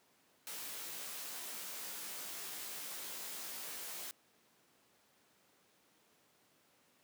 white noise with comb filter, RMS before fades -45 dBFS, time 0.47-4.11 s, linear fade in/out 0 ms, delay 17 ms, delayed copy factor +1, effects pink hiss -70 dBFS RMS until 7.03 s + high-pass 200 Hz 12 dB/octave

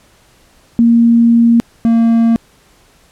sine / triangle tone pair in turn, 233.1 / 229.6 Hz, A#3 / A#3, 0 / -26 cents, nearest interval unison, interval 26 cents, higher first, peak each -5 / -5 dBFS, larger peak neither, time 0.79-1.6 / 1.85-2.36 s, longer first, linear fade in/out 0 ms, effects pink hiss -49 dBFS RMS until 3.11 s + low-pass 12000 Hz 12 dB/octave

